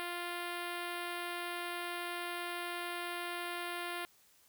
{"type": "tone with notch filter", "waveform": "5% pulse", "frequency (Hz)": 349.2, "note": "F4", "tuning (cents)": 0, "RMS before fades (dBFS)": -40, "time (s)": [0, 4.05], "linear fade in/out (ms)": 0, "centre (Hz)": 6200, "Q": 0.52, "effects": ["white hiss -66 dBFS RMS until 4.48 s"]}